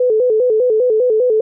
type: tone with vibrato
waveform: sine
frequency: 466.2 Hz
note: A#4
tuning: in tune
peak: -10 dBFS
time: 0-1.41 s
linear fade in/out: 5 ms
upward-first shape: square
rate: 5 Hz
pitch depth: 120 cents each way
effects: none